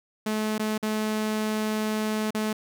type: tone with dropouts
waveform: sawtooth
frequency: 215.5 Hz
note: A3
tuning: 36 cents flat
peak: -21 dBFS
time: 0.26-2.53 s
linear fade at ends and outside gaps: 5 ms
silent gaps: 0.582-0.594 / 0.779-0.827 / 2.307-2.346 s
effects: none